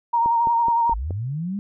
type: tone with vibrato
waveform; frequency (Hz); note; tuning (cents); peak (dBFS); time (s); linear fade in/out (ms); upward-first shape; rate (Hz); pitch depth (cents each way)
sine; 932.3; A#5; 0; -16; 0.13-0.94; 10; sine; 11; 29
type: click train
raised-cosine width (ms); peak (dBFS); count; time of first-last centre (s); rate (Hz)
2; -19; 5; 0.26-1.107; 4.72
type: linear sweep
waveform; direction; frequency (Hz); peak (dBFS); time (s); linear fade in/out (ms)
sine; up; 41.2 to 208.1; -24; 0.92-1.59; 0
effects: none